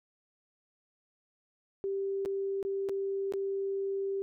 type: tone with dropouts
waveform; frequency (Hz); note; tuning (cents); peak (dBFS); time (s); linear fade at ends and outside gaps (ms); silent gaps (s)
sine; 392; G4; 0; -30; 1.84-4.22; 0; 2.251-2.258 / 2.628-2.65 / 2.888-2.894 / 3.323-3.337
effects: none